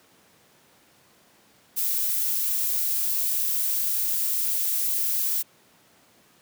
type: noise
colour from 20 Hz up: violet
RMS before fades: -25 dBFS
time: 1.76-5.43 s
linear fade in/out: 20 ms
effects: pink hiss -58 dBFS RMS until 6.41 s + high-pass 150 Hz 12 dB/octave